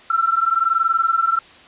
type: tone pair together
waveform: sine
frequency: 1334 / 1355 Hz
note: E6 / E6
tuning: +20 / +47 cents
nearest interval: unison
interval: 27 cents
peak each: -18 dBFS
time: 0.1-1.39 s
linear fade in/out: 5 ms
effects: white hiss -45 dBFS RMS until 1.67 s + resampled to 8000 Hz